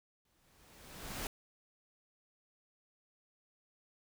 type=noise with exponential growth; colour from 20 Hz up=pink; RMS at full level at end=-38 dBFS; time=0.25-1.27 s; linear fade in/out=2 ms; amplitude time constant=220 ms; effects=none